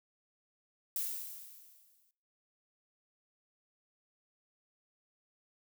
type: noise with exponential decay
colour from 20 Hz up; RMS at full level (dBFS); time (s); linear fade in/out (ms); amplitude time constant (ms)
violet; -34; 0.96-2.11; 2; 250
effects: noise-tail reverb RT60 0.6 s tail -22 dB re dry